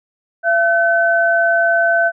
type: tone pair together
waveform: sine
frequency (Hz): 677.5 / 1521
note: E5 / F#6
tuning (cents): +47 / +47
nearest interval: octave + major second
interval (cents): 1400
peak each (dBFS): -14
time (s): 0.43-2.12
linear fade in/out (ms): 50
effects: none